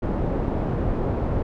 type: low-pass noise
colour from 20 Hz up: pink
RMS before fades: -24 dBFS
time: 0.02-1.43 s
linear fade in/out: 10 ms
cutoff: 630 Hz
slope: 12 dB/octave
effects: none